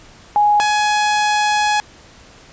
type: tone pair in turn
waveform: sine / sawtooth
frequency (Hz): 830.6 / 839.8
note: G#5 / G#5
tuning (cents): 0 / +19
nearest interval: unison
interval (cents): 19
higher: second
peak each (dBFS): -10 / -10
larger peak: neither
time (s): 0.36-0.6 / 0.6-1.8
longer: second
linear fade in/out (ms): 0
effects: pink hiss -44 dBFS RMS until 2.52 s + resampled to 16000 Hz